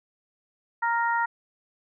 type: harmonic tone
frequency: 466.2 Hz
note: A#4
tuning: in tune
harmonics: 2 / 3 / 4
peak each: -24 / -28 / -30 dBFS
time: 0.82-1.26 s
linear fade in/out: 10 ms
effects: none